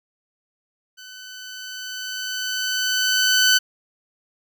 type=tone with level ramp; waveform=15% pulse; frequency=1509 Hz; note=F#6; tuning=34 cents sharp; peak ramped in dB=-33 to -6 dBFS; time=0.97-3.59 s; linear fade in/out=20 ms; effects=none